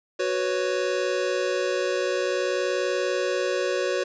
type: chord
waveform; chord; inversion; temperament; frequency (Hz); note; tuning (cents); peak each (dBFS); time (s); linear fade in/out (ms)
square; F# suspended fourth; none; equal; 370 / 493.9 / 554.4; F#4 / B4 / C#5; 0 / 0 / 0; -28 / -29 / -28; 0.19-4.04; 10
effects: resampled to 16000 Hz + 9-bit